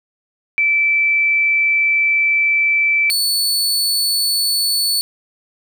sine / sawtooth tone pair in turn, 2323 / 4448 Hz, D7 / C#8, -20 / +5 cents, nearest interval major seventh, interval 1125 cents, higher second, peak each -12 dBFS, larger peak neither, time 0.58-3.1 / 3.1-5.01 s, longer first, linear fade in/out 0 ms, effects none

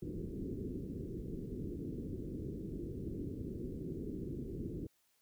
white low-pass noise, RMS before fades -42 dBFS, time 0.02-4.87 s, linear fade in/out 5 ms, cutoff 400 Hz, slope 48 dB/octave, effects white hiss -75 dBFS RMS until 5.21 s

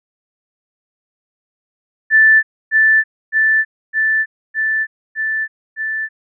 sine tone with echo, 1760 Hz, A6, in tune, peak -6 dBFS, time 2.1-2.43 s, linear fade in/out 50 ms, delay 610 ms, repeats 6, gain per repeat -2 dB, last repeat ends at 6.09 s, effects none

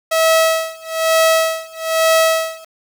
sawtooth tone with tremolo, 647 Hz, E5, 32 cents flat, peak -6 dBFS, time 0.11-2.65 s, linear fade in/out 10 ms, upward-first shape sine, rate 1.1 Hz, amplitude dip 95%, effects 7-bit

